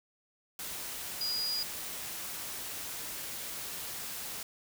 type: tone in noise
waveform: sine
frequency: 4888 Hz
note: D#8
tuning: 32 cents flat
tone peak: -31 dBFS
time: 1.21-1.63 s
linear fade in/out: 2 ms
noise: white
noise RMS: -40 dBFS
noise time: 0.59-4.43 s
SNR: +6 dB
effects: none